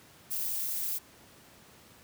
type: noise with amplitude modulation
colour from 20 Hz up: violet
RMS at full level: -29 dBFS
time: 0.3-0.99 s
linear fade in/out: 20 ms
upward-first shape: sine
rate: 234 Hz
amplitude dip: 95%
effects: pink hiss -56 dBFS RMS until 2.03 s + high-pass 80 Hz 12 dB/octave